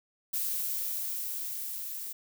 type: noise with level ramp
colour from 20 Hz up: violet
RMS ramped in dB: -31 to -39 dBFS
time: 0.33-2.13 s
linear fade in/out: 10 ms
effects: none